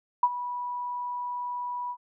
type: tone with ADSR envelope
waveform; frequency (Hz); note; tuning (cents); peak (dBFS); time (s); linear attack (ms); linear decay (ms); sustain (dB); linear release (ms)
sine; 979; B5; -15; -15; 0.23-1.97; 4; 47; -15; 65
effects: none